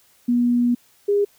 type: tone pair in turn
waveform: sine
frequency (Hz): 241.8 / 406.7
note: B3 / G#4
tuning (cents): -36 / -36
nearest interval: major sixth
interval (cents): 900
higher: second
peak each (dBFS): -15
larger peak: neither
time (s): 0.28-0.75 / 1.08-1.25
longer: first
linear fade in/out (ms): 10
effects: white hiss -57 dBFS RMS until 1.38 s